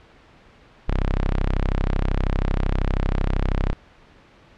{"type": "tone", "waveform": "sawtooth", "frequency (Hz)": 32.8, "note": "C1", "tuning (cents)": 5, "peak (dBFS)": -15, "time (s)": [0.88, 3.73], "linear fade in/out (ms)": 0, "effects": ["pink hiss -51 dBFS RMS until 4.57 s", "low-pass 3000 Hz 12 dB/octave"]}